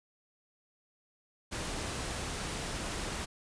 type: noise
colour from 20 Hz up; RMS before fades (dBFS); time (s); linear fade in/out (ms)
pink; -37; 1.51-3.26; 20
effects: resampled to 22050 Hz